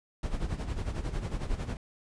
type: noise with tremolo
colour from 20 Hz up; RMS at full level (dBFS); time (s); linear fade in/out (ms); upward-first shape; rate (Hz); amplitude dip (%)
brown; -30; 0.23-1.77; 2; sine; 11; 70
effects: resampled to 22050 Hz